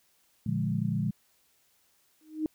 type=chord; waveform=sine; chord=Bb dominant seventh; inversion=none; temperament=equal; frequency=116.54 / 146.83 / 174.61 / 207.7 Hz; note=Bb2 / D3 / F3 / Ab3; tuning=0 / 0 / 0 / 0 cents; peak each=-32 dBFS; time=0.46-1.11 s; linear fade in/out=5 ms
type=tone with exponential growth; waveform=sine; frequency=311.1 Hz; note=D#4; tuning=in tune; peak=-23 dBFS; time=2.21-2.46 s; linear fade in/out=1 ms; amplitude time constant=54 ms
effects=white hiss -68 dBFS RMS until 2.54 s